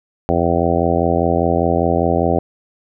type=harmonic tone; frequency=85 Hz; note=F2; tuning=46 cents flat; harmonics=1 / 2 / 3 / 4 / 5 / 6 / 7 / 8 / 9; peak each=-22 / -22 / -22 / -22 / -22 / -22 / -22 / -22 / -22 dBFS; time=0.29-2.39 s; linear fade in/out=0 ms; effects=none